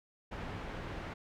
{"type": "low-pass noise", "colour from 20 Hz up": "pink", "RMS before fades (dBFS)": -42, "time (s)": [0.31, 1.14], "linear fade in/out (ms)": 10, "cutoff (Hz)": 2200, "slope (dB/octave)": 12, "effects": []}